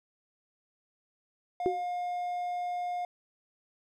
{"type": "tone", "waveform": "triangle", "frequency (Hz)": 712, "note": "F5", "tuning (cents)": 33, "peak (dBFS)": -29, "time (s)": [1.6, 3.05], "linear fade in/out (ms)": 2}
{"type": "tone with exponential decay", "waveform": "sine", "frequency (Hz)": 370, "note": "F#4", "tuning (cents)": 0, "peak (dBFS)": -21, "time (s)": [1.66, 1.84], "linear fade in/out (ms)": 0, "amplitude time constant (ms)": 38}
{"effects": []}